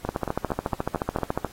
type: two click trains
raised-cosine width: 1 ms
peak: -10 / -13 dBFS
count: 20 / 6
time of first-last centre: 0.09-1.447 / 0.05-1.186 s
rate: 14 / 4.4 Hz
effects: pink hiss -49 dBFS RMS until 1.52 s + AAC 48 kbps